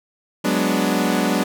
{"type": "chord", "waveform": "sawtooth", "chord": "G# half-diminished seventh", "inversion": "third", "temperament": "equal", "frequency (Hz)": [185, 207.7, 246.9, 293.7], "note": ["F#3", "G#3", "B3", "D4"], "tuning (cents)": [0, 0, 0, 0], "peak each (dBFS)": -19, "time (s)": [0.44, 1.44], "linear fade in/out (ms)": 10, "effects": []}